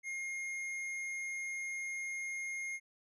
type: tone with hard clipping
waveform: sine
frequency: 2136 Hz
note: C7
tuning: 35 cents sharp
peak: -39 dBFS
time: 0.03-2.8 s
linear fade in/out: 50 ms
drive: 8 dB
effects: none